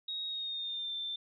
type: tone with pitch glide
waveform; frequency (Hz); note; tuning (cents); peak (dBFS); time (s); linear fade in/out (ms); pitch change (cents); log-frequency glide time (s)
sine; 3773 to 3561; A#7 to A7; +20 to +20; -35; 0.08-1.16; 5; -100; 0.26-0.94
effects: none